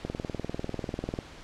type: click train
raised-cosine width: 2 ms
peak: -18 dBFS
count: 24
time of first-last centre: 0.05-1.189 s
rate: 20.2 Hz
effects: pink hiss -47 dBFS RMS until 1.43 s + low-pass 5000 Hz 12 dB/octave